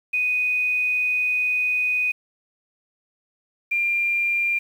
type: tone pair in turn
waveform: sine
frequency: 2489 / 2390 Hz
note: D#7 / D7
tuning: 0 / +30 cents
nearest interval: minor second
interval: 70 cents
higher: first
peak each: -19 / -19 dBFS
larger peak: neither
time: 0.13-2.12 / 3.71-4.59 s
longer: first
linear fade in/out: 10 ms
effects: 8-bit